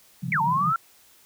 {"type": "band-pass noise", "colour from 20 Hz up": "pink", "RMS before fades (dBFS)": -31, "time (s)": [0.22, 0.73], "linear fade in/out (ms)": 10, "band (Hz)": [140, 180], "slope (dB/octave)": 48}
{"type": "exponential two-way sweep", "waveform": "sine", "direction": "down then up", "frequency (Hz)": [2338, 880, 1380], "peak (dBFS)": -20, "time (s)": [0.32, 0.76], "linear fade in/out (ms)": 2, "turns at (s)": 0.41}
{"effects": ["white hiss -56 dBFS RMS until 1.25 s"]}